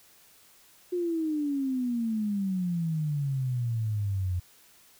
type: exponential sweep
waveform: sine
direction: down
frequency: 361.1 to 88 Hz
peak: -26 dBFS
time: 0.92-4.4 s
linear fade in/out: 10 ms
effects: white hiss -58 dBFS RMS until 4.99 s